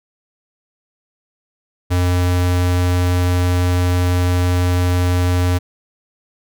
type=tone; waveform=square; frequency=89.4 Hz; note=F2; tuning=41 cents sharp; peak=-14 dBFS; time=1.9-5.59 s; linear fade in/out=20 ms; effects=none